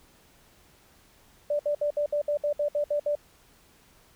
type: tone bursts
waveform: sine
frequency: 587.3 Hz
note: D5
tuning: in tune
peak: -23 dBFS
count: 11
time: 1.5-3.153 s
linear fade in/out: 5 ms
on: 93 ms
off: 63 ms
effects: pink hiss -59 dBFS RMS until 4.15 s